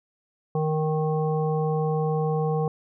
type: harmonic tone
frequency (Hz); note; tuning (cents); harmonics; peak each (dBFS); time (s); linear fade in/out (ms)
155.56; D#3; 0; 1 / 3 / 5 / 7; -24 / -26 / -31 / -37; 0.55-2.68; 2
effects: none